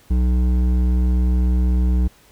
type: tone with hard clipping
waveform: sine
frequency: 61.74 Hz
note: B1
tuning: in tune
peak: -16 dBFS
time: 0.1-2.08 s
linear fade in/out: 10 ms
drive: 10 dB
effects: pink hiss -52 dBFS RMS until 2.31 s